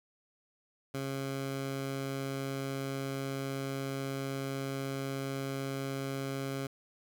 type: tone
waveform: 15% pulse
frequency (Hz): 136.2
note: C#3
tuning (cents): -30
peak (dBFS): -28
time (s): 0.94-6.67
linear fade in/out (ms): 5
effects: none